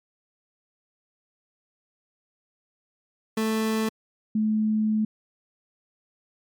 30% pulse / sine tone pair in turn, 220.1 / 215.9 Hz, A3 / A3, +1 / -33 cents, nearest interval unison, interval 34 cents, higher first, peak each -20 / -20 dBFS, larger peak neither, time 3.37-3.89 / 4.35-5.05 s, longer second, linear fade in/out 5 ms, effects MP3 96 kbps

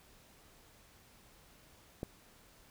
click, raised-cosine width 2 ms, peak -24 dBFS, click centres 2.031 s, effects pink hiss -62 dBFS RMS until 2.7 s

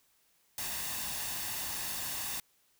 white noise with comb filter, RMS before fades -37 dBFS, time 0.58-2.4 s, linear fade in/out 2 ms, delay 1.1 ms, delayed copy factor +0.5, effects white hiss -70 dBFS RMS until 2.79 s

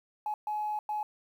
sine tone bursts at uneven times, 846 Hz, G#5, 32 cents sharp, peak -29 dBFS, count 3, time 0.26-0.34 / 0.47-0.79 / 0.89-1.03 s, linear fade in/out 2 ms, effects tanh soft clip ceiling -25 dBFS + 10-bit

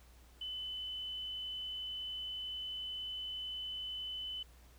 sine tone, 3017 Hz, F#7, 33 cents sharp, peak -39 dBFS, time 0.41-4.43 s, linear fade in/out 5 ms, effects added 60 Hz sine -58 dBFS peak until 4.78 s + pink hiss -65 dBFS RMS until 4.78 s

